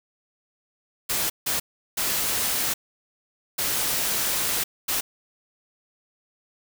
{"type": "noise bursts at uneven times", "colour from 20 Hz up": "white", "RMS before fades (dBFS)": -25, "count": 5, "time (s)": [[1.09, 1.3], [1.46, 1.6], [1.97, 2.74], [3.58, 4.64], [4.88, 5.01]], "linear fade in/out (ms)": 10, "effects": []}